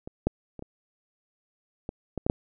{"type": "clicks", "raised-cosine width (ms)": 2, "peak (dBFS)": [-24, -9, -26, -25, -19, -17, -13, -7], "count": 8, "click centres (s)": [0.075, 0.27, 0.593, 0.624, 1.891, 2.177, 2.265, 2.299], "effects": []}